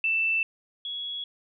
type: tone pair in turn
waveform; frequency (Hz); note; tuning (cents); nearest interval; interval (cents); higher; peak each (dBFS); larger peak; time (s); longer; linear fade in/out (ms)
sine; 2659 / 3350; E7 / G#7; +14 / +14; major third; 400; second; -22 / -31; first; 0.04-0.43 / 0.85-1.24; neither; 2
effects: none